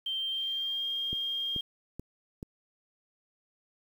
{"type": "tone with pitch glide", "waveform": "sine", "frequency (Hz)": [3143, 3216], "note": ["G7", "G7"], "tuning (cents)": [4, 44], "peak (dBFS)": -30, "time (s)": [0.06, 1.61], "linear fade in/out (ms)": 5, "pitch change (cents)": 40, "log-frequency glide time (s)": [0.18, 0.84]}
{"type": "click train", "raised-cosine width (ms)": 3, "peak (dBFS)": -26, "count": 4, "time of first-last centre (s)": [1.13, 2.429], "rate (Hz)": 2.31}
{"effects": ["9-bit"]}